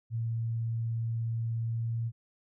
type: tone with pitch glide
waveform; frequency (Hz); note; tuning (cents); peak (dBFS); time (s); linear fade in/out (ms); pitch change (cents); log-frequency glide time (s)
sine; 114.6 to 115.4; A#2 to A#2; -29 to -17; -29; 0.1-2.12; 50; +12; 1.64-2.01
effects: none